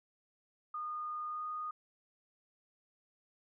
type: tone with pitch glide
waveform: sine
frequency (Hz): 1224 to 1233.9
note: D#6 to D#6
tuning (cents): -29 to -15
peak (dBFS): -37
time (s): 0.74-1.71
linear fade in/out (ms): 5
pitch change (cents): +14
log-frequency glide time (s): 1.28-1.44
effects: none